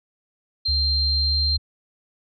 sine tone, 4164 Hz, C8, 9 cents flat, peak -20 dBFS, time 0.65-1.57 s, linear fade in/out 10 ms
sine tone with pitch glide, 72.6 to 74.86 Hz, D2 to D2, -19 to +34 cents, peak -22 dBFS, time 0.68-1.58 s, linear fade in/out 10 ms, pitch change +53 cents, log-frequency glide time 1-1.45 s
effects none

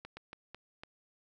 slowing click train, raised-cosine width 0.3 ms, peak -29 dBFS, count 5, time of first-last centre 0.05-0.835 s, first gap 120 ms, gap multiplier 1.34, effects none

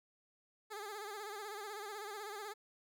15% pulse tone with vibrato, 415.3 Hz, G#4, in tune, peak -37 dBFS, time 0.7-2.54 s, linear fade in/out 20 ms, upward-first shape sine, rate 16 Hz, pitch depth 87 cents each way, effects none

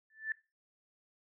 sine tone with exponential growth, 1760 Hz, A6, in tune, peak -29 dBFS, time 0.1-0.32 s, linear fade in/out 2 ms, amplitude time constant 46 ms, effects noise-tail reverb RT60 0.3 s tail -21 dB re dry

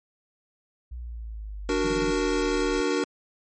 sine exponential sweep, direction down, 61.74 to 34.77 Hz, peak -33 dBFS, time 0.91-2.81 s, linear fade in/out 10 ms
square chord, D augmented, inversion none, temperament equal, 293.7 / 370 / 466.2 Hz, D4 / F#4 / A#4, 0 / 0 / 0 cents, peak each -28 dBFS, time 1.69-3.04 s, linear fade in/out 2 ms
sine tone bursts, 170.7 Hz, F3, 39 cents flat, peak -30 dBFS, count 5, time 1.84-2.107 s, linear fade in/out 5 ms, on 35 ms, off 23 ms
effects MP3 32 kbps

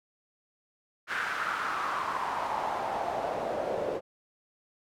pink noise with band-pass filter sweep, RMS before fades -32 dBFS, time 1.07-4.01 s, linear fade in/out 50 ms, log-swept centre 1600 to 510 Hz, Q 3.8, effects none

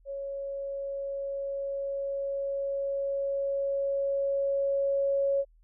sine tone with level ramp, 554 Hz, C#5, 1 cent flat, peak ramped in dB -33 to -23 dBFS, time 0.05-5.45 s, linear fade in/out 50 ms, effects added 40 Hz sine -57 dBFS peak until 5.63 s

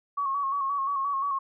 sine tone with vibrato, 1108.7 Hz, C#6, in tune, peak -25 dBFS, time 0.17-1.39 s, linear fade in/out 10 ms, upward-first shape square, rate 5.7 Hz, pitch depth 40 cents each way, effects none

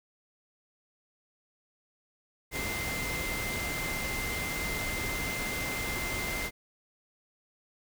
sine tone in noise, 2084 Hz, C7, 7 cents flat, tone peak -35 dBFS, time 2.51-6.51 s, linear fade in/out 50 ms, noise pink, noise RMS -35 dBFS, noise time 2.51-6.51 s, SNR -3 dB, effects none

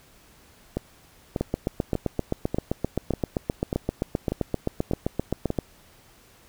two click trains, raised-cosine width 2 ms, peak -12 / -10 dBFS, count 9 / 33, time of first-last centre 0.77-5.504 / 1.41-5.588 s, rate 1.69 / 7.66 Hz, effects pink hiss -55 dBFS RMS until 6.48 s

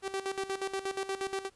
sawtooth tone with tremolo, 387.6 Hz, G4, 20 cents flat, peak -27 dBFS, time 0.02-1.5 s, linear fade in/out 50 ms, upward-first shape square, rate 8.4 Hz, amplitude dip 75%, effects pink hiss -65 dBFS RMS until 1.55 s + resampled to 24000 Hz

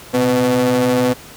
40% pulse ring-modulated tone, 123.47 Hz, B2, in tune, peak -9 dBFS, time 0.13-1.14 s, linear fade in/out 20 ms, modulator 377 Hz, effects pink hiss -38 dBFS RMS until 1.36 s + high-pass 60 Hz 12 dB/octave

